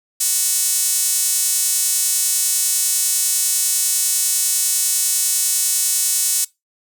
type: tone with high-pass filter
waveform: sawtooth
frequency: 370 Hz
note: F#4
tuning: in tune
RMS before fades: -18 dBFS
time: 0.2-6.45 s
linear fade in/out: 10 ms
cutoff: 7800 Hz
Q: 1.7
effects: noise-tail reverb RT60 0.2 s tail -22 dB re dry